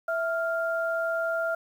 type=tone pair together; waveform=sine; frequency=659.3 / 1395.2 Hz; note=E5 / F6; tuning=0 / -2 cents; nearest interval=octave + minor second; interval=1298 cents; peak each=-27 / -29 dBFS; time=0.08-1.55 s; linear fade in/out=5 ms; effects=9-bit